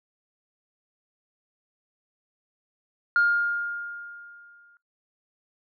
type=tone with exponential decay; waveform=sine; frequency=1412 Hz; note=F6; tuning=19 cents sharp; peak=-15 dBFS; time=3.16-4.77 s; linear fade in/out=1 ms; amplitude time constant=350 ms; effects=noise-tail reverb RT60 0.2 s tail -21 dB re dry + tanh soft clip ceiling -13 dBFS